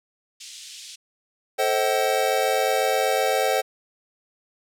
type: band-pass noise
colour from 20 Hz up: pink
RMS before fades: -41 dBFS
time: 0.4-0.96 s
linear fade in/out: 10 ms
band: 3000 to 8500 Hz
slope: 24 dB/octave
type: chord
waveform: square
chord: A diminished seventh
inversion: none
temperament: just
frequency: 440 / 528 / 633.6 / 760.3 Hz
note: A4 / C5 / Eb5 / Gb5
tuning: 0 / +16 / +31 / +47 cents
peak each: -27 / -25 / -28 / -25 dBFS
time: 1.58-3.62 s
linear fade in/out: 20 ms
effects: none